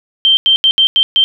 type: tone bursts at uneven times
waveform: sine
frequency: 3136 Hz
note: G7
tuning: in tune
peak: -6 dBFS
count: 6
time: 0.25-0.37 / 0.46-0.56 / 0.64-0.71 / 0.78-0.87 / 0.96-1.03 / 1.16-1.24 s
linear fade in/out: 0 ms
effects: none

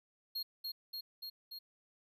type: tone with echo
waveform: square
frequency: 4263 Hz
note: C8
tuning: 32 cents sharp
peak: -37 dBFS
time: 0.35-0.43 s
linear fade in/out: 10 ms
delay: 290 ms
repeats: 4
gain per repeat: -2 dB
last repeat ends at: 1.59 s
effects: none

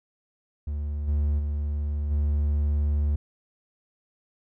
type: tone with level steps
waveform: triangle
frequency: 73.42 Hz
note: D2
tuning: in tune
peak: -25 / -19 / -23 / -19 dBFS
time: 0.67-3.16 s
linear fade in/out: 5 ms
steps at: 1.07 / 1.38 / 2.1 s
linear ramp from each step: 20 ms
effects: none

